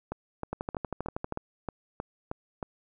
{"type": "two click trains", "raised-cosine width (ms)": 1, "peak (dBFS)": [-18, -19], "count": [11, 9], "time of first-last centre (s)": [[0.53, 1.324], [0.12, 2.628]], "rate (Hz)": [12.6, 3.19], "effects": []}